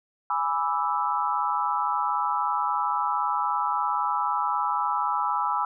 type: chord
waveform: sine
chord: E dominant seventh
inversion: first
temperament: equal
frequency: 830.6 / 987.8 / 1174.7 / 1318.5 Hz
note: G#5 / B5 / D6 / E6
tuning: 0 / 0 / 0 / 0 cents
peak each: -29 / -27 / -31 / -28 dBFS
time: 0.3-5.65 s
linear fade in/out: 2 ms
effects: none